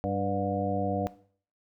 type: harmonic tone with a mistuned harmonic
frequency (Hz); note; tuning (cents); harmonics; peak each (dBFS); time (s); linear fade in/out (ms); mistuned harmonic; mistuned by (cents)
98; G2; 0; 1 / 2 / 3 / 5 / 6 / 7; -34 / -34 / -34 / -34 / -34 / -34; 0.04-1.07; 0; 7; +75
effects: noise-tail reverb RT60 0.5 s tail -17 dB re dry